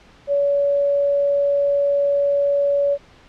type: tone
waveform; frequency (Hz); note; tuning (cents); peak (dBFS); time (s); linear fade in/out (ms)
sine; 567; C#5; +39; -15; 0.27-2.98; 50
effects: pink hiss -49 dBFS RMS until 3.28 s + low-pass 4000 Hz 12 dB/octave